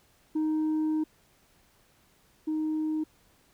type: tone pair in turn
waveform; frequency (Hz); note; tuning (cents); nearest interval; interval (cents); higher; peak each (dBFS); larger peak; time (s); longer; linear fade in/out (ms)
sine; 311.1 / 311.1; D#4 / D#4; 0 / 0; unison; 0; neither; -22 / -25; first; 0.35-1.04 / 2.47-3.04; first; 10
effects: tanh soft clip ceiling -24 dBFS + pink hiss -64 dBFS RMS until 3.53 s